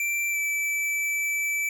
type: tone with pitch glide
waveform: square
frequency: 2349 to 2315 Hz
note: D7 to D7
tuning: 0 to -25 cents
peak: -25 dBFS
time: 0-1.69 s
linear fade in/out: 2 ms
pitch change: -25 cents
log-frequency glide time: 0.3-0.38 s
effects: none